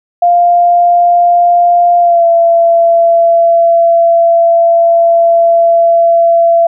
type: tone with pitch glide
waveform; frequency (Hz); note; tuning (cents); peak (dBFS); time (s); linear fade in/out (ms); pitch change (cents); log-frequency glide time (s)
sine; 698.5 to 675.1; F5 to E5; 0 to +41; -4; 0.22-6.67; 5; -59; 1.99-2.26
effects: none